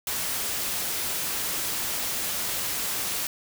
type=noise; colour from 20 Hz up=white; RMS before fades=-29 dBFS; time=0.07-3.27 s; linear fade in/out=2 ms; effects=none